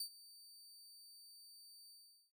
sawtooth tone with ADSR envelope, 4607 Hz, D8, 34 cents flat, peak -36 dBFS, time 0-2.32 s, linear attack 4 ms, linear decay 83 ms, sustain -19 dB, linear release 420 ms, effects none

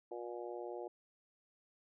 harmonic tone, 119.7 Hz, A#2, 46 cents sharp, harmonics 3 / 4 / 5 / 6 / 7, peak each -45 / -47 / -49 / -51 / -52 dBFS, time 0.11-0.88 s, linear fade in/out 5 ms, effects none

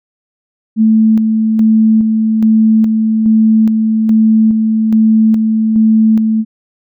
sine tone with tremolo, 220 Hz, A3, in tune, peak -5 dBFS, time 0.76-6.45 s, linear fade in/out 50 ms, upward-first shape square, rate 1.2 Hz, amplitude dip 35%, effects none

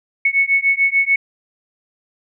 sine beating tone pair, 2206 / 2212.8 Hz, C#7 / C#7, -9 / -4 cents, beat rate 6.8 Hz, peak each -16 dBFS, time 0.25-1.16 s, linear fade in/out 5 ms, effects none

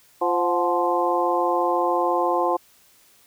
harmonic tone with a mistuned harmonic, 174 Hz, F3, 6 cents flat, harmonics 2 / 3 / 4 / 5 / 6, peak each -25 / -25 / -25 / -25 / -25 dBFS, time 0.21-2.57 s, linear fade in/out 10 ms, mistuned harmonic 4, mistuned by +63 cents, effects white hiss -56 dBFS RMS until 3.26 s

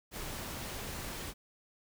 pink noise, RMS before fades -41 dBFS, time 0.11-1.34 s, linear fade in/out 50 ms, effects none

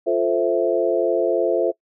sine chord, F major seventh, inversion none, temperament equal, 349.2 / 440 / 523.3 / 659.3 Hz, F4 / A4 / C5 / E5, 0 / 0 / 0 / 0 cents, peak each -22 dBFS, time 0.06-1.72 s, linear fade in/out 20 ms, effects noise-tail reverb RT60 0.1 s tail -23 dB re dry

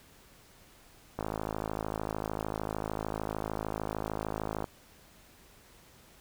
click train, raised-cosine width 1 ms, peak -19 dBFS, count 185, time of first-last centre 1.19-4.642 s, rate 53.3 Hz, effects pink hiss -58 dBFS RMS until 6.2 s

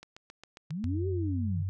click train, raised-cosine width 0.2 ms, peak -29 dBFS, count 7, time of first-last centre 0.03-0.842 s, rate 7.39 Hz
sine linear two-way sweep, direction up then down, 138.59 to 392 to 138.59 Hz, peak -32 dBFS, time 0.7-1.63 s, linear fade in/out 10 ms, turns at 1.08 s
sine tone with pitch glide, 91.7 to 94.77 Hz, F#2 to F#2, -15 to +42 cents, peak -29 dBFS, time 0.84-1.69 s, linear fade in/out 0 ms, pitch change +57 cents, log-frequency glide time 1.13-1.43 s
effects none

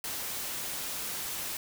white noise, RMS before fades -36 dBFS, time 0.04-1.57 s, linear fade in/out 2 ms, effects none

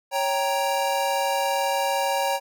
square chord, G diminished, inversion second, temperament equal with one note detuned, 554.4 / 784 / 936.6 Hz, Db5 / G5 / Bb5, 0 / 0 / +8 cents, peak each -27 dBFS, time 0.11-2.4 s, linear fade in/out 50 ms, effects none

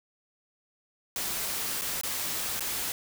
white noise with dropouts, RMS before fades -32 dBFS, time 1.16-2.92 s, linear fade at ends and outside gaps 1 ms, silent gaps 1.812-1.818 / 2.012-2.034 / 2.595-2.606 s, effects none

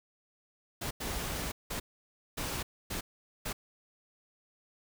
pink noise bursts at uneven times, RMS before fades -36 dBFS, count 6, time 0.81-0.91 / 1-1.52 / 1.7-1.8 / 2.37-2.63 / 2.9-3.01 / 3.45-3.53 s, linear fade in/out 10 ms, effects none

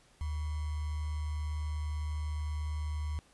sine tone with sample-and-hold, 75.9 Hz, D#2, 42 cents flat, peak -32 dBFS, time 0.21-3.19 s, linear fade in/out 0 ms, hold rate 1050 Hz, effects pink hiss -64 dBFS RMS until 3.33 s + resampled to 24000 Hz

